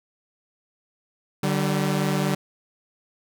sawtooth tone pair together, 148.4 / 192.53 Hz, D3 / G3, +18 / -31 cents, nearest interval perfect fourth, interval 451 cents, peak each -20 dBFS, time 1.43-2.35 s, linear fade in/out 5 ms, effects none

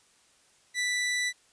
sawtooth tone, 1975.5 Hz, B6, in tune, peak -23 dBFS, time 0.74-1.33 s, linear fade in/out 50 ms, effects white hiss -63 dBFS RMS until 1.52 s + resampled to 22050 Hz

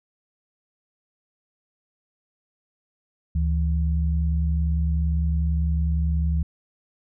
sine tone pair together, 73.42 / 164.35 Hz, D2 / E3, 0 / -5 cents, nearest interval octave + major second, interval 1395 cents, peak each -20 / -27 dBFS, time 3.35-6.43 s, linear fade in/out 5 ms, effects none

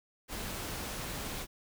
pink noise, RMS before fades -39 dBFS, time 0.28-1.47 s, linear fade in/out 50 ms, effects none

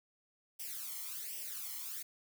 blue noise with flanger, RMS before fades -43 dBFS, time 0.59-2.03 s, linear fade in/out 10 ms, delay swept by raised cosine 0.36 to 0.96 ms, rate 1.3 Hz, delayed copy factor +0.85, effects none

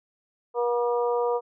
harmonic tone, 240 Hz, B3, 49 cents flat, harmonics 2 / 3 / 4 / 5, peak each -23 / -32 / -30 / -35 dBFS, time 0.54-1.41 s, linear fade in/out 50 ms, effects none

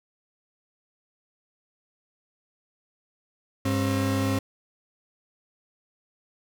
35% pulse tone pair together, 100.57 / 268.5 Hz, G2 / C4, +45 / +45 cents, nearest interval octave + perfect fourth, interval 1700 cents, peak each -24 dBFS, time 3.65-4.39 s, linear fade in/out 5 ms, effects none

